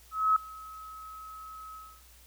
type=tone with ADSR envelope; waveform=sine; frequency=1284 Hz; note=E6; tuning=46 cents flat; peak=-19 dBFS; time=0.11-2.02 s; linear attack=250 ms; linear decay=4 ms; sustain=-23 dB; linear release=270 ms; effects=added 60 Hz sine -57 dBFS peak until 2.26 s + white hiss -58 dBFS RMS until 2.26 s